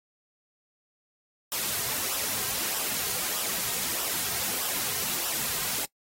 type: noise with flanger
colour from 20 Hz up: white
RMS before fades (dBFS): -30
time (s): 1.52-5.85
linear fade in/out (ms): 0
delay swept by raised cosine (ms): 0.45 to 3.55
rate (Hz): 1.6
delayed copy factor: -0.55
effects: noise-tail reverb RT60 0.1 s tail -24 dB re dry + AAC 48 kbps